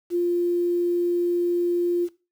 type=tone with quantisation; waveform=sine; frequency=349.2 Hz; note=F4; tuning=in tune; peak=-19 dBFS; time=0.1-2.09 s; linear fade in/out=50 ms; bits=8; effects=noise-tail reverb RT60 0.3 s tail -17 dB re dry